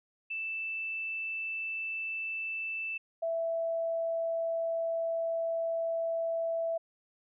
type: tone pair in turn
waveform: sine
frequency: 2647 / 661.8 Hz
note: E7 / E5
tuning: +7 / +7 cents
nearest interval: 2 octaves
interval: 2400 cents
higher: first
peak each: -33 / -29 dBFS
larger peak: second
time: 0.3-2.98 / 3.22-6.78 s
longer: second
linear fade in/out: 10 ms
effects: none